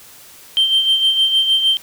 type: tone with tremolo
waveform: sine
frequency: 3136 Hz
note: G7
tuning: in tune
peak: -8 dBFS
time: 0.57-1.77 s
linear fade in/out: 0 ms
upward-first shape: sine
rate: 6.5 Hz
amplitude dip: 60%
effects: tanh soft clip ceiling -8 dBFS + white hiss -42 dBFS RMS until 1.82 s